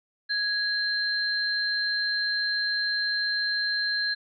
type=tone pair together; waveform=sine; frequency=1661.2 / 4143 Hz; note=G#6 / C8; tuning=0 / -18 cents; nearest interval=octave + major third; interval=1582 cents; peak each=-27 dBFS; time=0.29-4.15 s; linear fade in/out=20 ms; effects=none